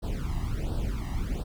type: noise with flanger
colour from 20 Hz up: brown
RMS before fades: -30 dBFS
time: 0.02-1.44 s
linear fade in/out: 20 ms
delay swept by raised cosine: 0.22 to 1.04 ms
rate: 1.4 Hz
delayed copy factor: +0.95
effects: none